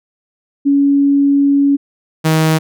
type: tone pair in turn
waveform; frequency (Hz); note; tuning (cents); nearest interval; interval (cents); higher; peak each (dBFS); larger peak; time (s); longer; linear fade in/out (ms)
sine / sawtooth; 281 / 158.49; C#4 / D#3; +24 / +32; minor seventh; 992; first; -8 / -6; second; 0.65-1.77 / 2.24-2.59; first; 20
effects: none